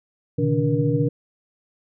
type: tone cluster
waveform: sine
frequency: 121.7 / 140.9 / 155 / 288.9 / 474.4 Hz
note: B2 / C#3 / D#3 / D4 / A#4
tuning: -25 / +29 / -6 / -28 / +30 cents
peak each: -24 dBFS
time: 0.38-1.09 s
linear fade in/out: 10 ms
effects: none